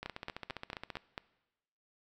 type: two click trains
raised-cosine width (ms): 0.3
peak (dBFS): -22 / -24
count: 6 / 15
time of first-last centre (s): 0.06-1.179 / 0.03-0.97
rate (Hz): 4.47 / 14.9
effects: noise-tail reverb RT60 1.0 s tail -20 dB re dry